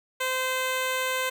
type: tone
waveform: 10% pulse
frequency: 516 Hz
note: C5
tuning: 24 cents flat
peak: -17 dBFS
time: 0.2-1.3 s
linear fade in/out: 10 ms
effects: none